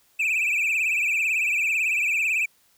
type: tone with vibrato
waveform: triangle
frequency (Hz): 2489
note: D#7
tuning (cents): 0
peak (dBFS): -19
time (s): 0.19-2.46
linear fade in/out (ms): 10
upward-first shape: triangle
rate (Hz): 18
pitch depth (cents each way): 140
effects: white hiss -62 dBFS RMS until 2.77 s